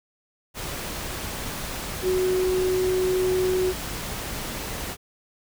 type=tone in noise; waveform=sine; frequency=370.1 Hz; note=F#4; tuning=in tune; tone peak=-20 dBFS; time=2.02-3.74 s; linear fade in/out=50 ms; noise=pink; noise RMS=-32 dBFS; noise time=0.54-4.97 s; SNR=+9 dB; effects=none